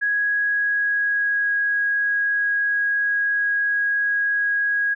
sine tone with pitch glide, 1661 to 1650.5 Hz, G#6 to G#6, 0 to -11 cents, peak -18 dBFS, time 0.01-4.95 s, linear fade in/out 20 ms, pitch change -11 cents, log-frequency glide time 0.32-1.5 s, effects none

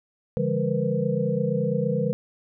sine tone cluster, 143.1 / 169.1 / 203.8 / 473.2 / 502 Hz, D3 / E3 / G#3 / A#4 / B4, -45 / +44 / -32 / +26 / +28 cents, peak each -28 dBFS, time 0.37-2.13 s, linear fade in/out 0 ms, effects none

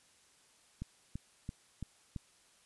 click train, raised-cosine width 5 ms, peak -27 dBFS, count 5, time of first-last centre 0.82-2.162 s, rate 2.98 Hz, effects white hiss -66 dBFS RMS until 2.65 s + resampled to 24000 Hz

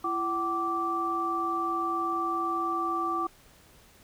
sine tone cluster, 337.5 / 758 / 1168 Hz, E4 / F#5 / D6, +41 / +42 / -10 cents, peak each -33 / -35 / -28 dBFS, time 0.04-3.27 s, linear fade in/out 5 ms, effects pink hiss -57 dBFS RMS until 4.03 s

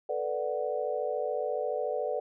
sine chord, B minor seventh, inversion third, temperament equal, 440 / 493.9 / 587.3 / 740 Hz, A4 / B4 / D5 / F#5, 0 / 0 / 0 / 0 cents, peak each -35 / -33 / -33 / -37 dBFS, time 0.09-2.2 s, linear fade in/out 5 ms, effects none

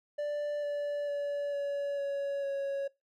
triangle tone with pitch steps, 587.3 / 580.6 / 573.9 / 567.3 / 560.8 / 554.3 Hz, D5 / D5 / D5 / C#5 / C#5 / C#5, 0 / -20 / -40 / +40 / +20 / 0 cents, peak -29 dBFS, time 0.18-2.88 s, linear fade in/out 10 ms, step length 450 ms, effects noise-tail reverb RT60 0.2 s tail -21 dB re dry

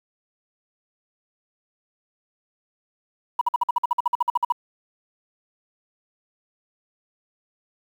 sine tone bursts, 967 Hz, B5, 37 cents flat, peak -15 dBFS, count 16, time 3.39-4.523 s, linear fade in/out 5 ms, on 23 ms, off 51 ms, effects tanh soft clip ceiling -13 dBFS + 8-bit

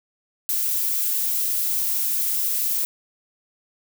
violet noise, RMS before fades -23 dBFS, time 0.49-2.85 s, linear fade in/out 0 ms, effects none

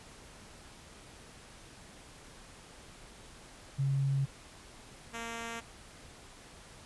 sine / 5% pulse tone pair in turn, 137.2 / 230.8 Hz, C#3 / A#3, -17 / -17 cents, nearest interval major sixth, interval 900 cents, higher second, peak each -27 dBFS, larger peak neither, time 3.78-4.26 / 5.13-5.61 s, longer neither, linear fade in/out 20 ms, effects pink hiss -53 dBFS RMS until 6.85 s + resampled to 24000 Hz

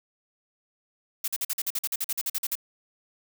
blue noise bursts, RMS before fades -28 dBFS, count 16, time 1.24-2.554 s, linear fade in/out 5 ms, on 39 ms, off 46 ms, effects none

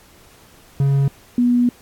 triangle / sine tone pair in turn, 138.59 / 243.5 Hz, C#3 / B3, 0 / -24 cents, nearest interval minor seventh, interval 976 cents, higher second, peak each -11 / -12 dBFS, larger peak first, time 0.8-1.08 / 1.38-1.69 s, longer second, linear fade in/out 2 ms, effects pink hiss -49 dBFS RMS until 1.81 s + AAC 64 kbps

